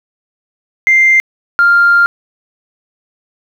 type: tone pair in turn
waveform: sine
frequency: 2093 / 1396.9 Hz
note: C7 / F6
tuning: 0 / 0 cents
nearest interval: perfect fifth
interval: 700 cents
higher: first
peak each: -4 dBFS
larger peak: neither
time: 0.87-1.2 / 1.59-2.06 s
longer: second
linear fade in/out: 0 ms
effects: tanh soft clip ceiling -1 dBFS + 7-bit